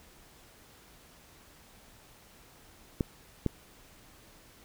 clicks, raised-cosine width 3 ms, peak -14 dBFS, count 2, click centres 3.008 / 3.463 s, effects pink hiss -57 dBFS RMS until 4.64 s

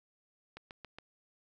click train, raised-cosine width 0.3 ms, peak -30 dBFS, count 4, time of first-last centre 0.57-0.986 s, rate 7.22 Hz, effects none

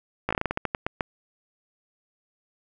slowing click train, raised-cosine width 0.5 ms, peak -10 dBFS, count 13, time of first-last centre 0.29-1.008 s, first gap 16 ms, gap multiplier 1.22, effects none

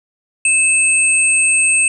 sine tone pair together, 2615 / 8467 Hz, E7 / C9, -15 / +20 cents, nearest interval octave + minor sixth, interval 2035 cents, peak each -13 dBFS, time 0.45-1.88 s, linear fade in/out 2 ms, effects none

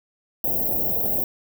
white band-stop noise, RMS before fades -23 dBFS, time 0.44-1.24 s, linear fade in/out 2 ms, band 750 to 14000 Hz, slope 48 dB/octave, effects none

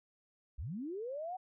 sine linear sweep, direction up, 47.01 to 762 Hz, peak -38 dBFS, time 0.58-1.37 s, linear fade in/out 10 ms, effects none

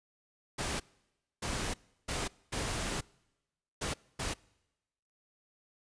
pink noise bursts at uneven times, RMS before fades -35 dBFS, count 6, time 0.58-0.8 / 1.42-1.74 / 2.08-2.28 / 2.52-3.01 / 3.81-3.94 / 4.19-4.34 s, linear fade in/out 10 ms, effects noise-tail reverb RT60 1.0 s tail -25 dB re dry + resampled to 22050 Hz

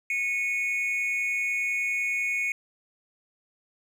triangle tone pair together, 2197 / 2467 Hz, C#7 / D#7, -16 / -15 cents, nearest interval major second, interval 201 cents, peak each -25 / -28 dBFS, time 0.1-2.52 s, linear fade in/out 2 ms, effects none

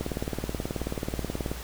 click train, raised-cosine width 2 ms, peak -16 dBFS, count 29, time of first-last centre 0.01-1.515 s, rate 18.6 Hz, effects added 59 Hz sine -38 dBFS peak until 1.63 s + pink hiss -41 dBFS RMS until 1.63 s

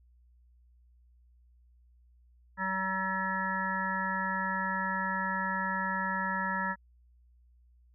harmonic tone, 190 Hz, F#3, 46 cents sharp, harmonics 1 / 3 / 5 / 7 / 9 / 10, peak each -37 / -44 / -34 / -37 / -34 / -40 dBFS, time 2.57-6.76 s, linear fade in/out 50 ms, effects added 60 Hz sine -59 dBFS peak until 7.94 s

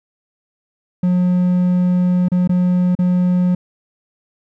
triangle tone with dropouts, 180 Hz, F#3, 47 cents flat, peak -10 dBFS, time 1.03-3.55 s, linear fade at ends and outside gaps 5 ms, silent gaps 2.285-2.317 / 2.476-2.493 / 2.952-2.989 s, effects none

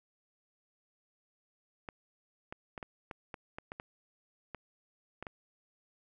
clicks, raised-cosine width 0.5 ms, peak -26 dBFS, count 12, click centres 1.888 / 2.525 / 2.778 / 2.828 / 3.112 / 3.342 / 3.585 / 3.719 / 3.799 / 4.547 / 5.226 / 5.268 s, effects none

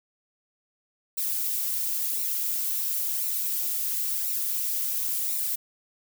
violet noise with flanger, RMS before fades -28 dBFS, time 1.17-5.56 s, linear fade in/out 10 ms, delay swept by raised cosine 0.61 to 5.61 ms, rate 0.96 Hz, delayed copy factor -0.65, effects none

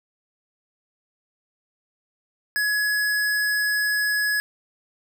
square tone, 1686 Hz, G#6, 26 cents sharp, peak -21 dBFS, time 2.56-4.4 s, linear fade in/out 0 ms, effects none

